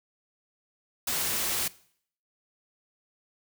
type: noise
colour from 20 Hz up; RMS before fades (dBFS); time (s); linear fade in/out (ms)
white; -29; 1.07-1.68; 5
effects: noise-tail reverb RT60 0.6 s tail -20 dB re dry